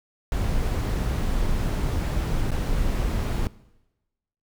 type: noise with dropouts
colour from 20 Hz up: brown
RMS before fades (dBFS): -24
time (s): 0.32-3.47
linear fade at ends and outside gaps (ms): 1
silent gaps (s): 2.507-2.516
effects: noise-tail reverb RT60 1.0 s tail -20 dB re dry